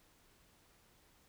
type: silence
effects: pink hiss -68 dBFS RMS until 1.28 s